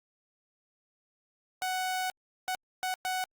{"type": "tone bursts at uneven times", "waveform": "sawtooth", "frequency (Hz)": 743, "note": "F#5", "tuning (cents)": 7, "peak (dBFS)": -26, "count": 4, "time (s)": [[1.62, 2.1], [2.48, 2.55], [2.83, 2.94], [3.05, 3.24]], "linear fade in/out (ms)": 0, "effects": ["Opus 48 kbps"]}